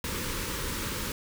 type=band-stop noise; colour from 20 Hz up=pink; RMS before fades=-33 dBFS; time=0.04-1.12 s; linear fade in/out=2 ms; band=570 to 880 Hz; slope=96 dB/octave; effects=none